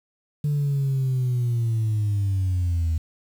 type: linear sweep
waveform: sine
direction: down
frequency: 148.3 to 79.3 Hz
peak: -18 dBFS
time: 0.44-2.98 s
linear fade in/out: 5 ms
effects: tanh soft clip ceiling -18 dBFS + 8-bit